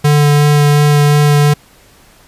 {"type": "tone with vibrato", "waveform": "square", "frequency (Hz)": 146.83, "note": "D3", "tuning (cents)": 0, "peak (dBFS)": -7, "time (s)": [0.04, 1.54], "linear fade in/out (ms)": 10, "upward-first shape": "sine", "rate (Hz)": 2.8, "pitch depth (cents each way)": 10, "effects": ["pink hiss -45 dBFS RMS until 2.27 s", "resampled to 32000 Hz"]}